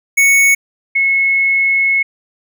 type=tone pair in turn; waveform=square / sine; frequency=2217 / 2185 Hz; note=C#7 / C#7; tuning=0 / -26 cents; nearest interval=unison; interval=26 cents; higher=first; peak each=-8 / -10 dBFS; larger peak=first; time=0.17-0.55 / 0.95-2.03 s; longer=second; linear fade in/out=10 ms; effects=none